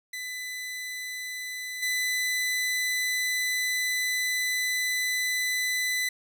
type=tone with level steps; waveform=sawtooth; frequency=2002 Hz; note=B6; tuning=23 cents sharp; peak=-30 / -22 dBFS; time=0.13-6.09 s; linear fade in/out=5 ms; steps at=1.82 s; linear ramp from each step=10 ms; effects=none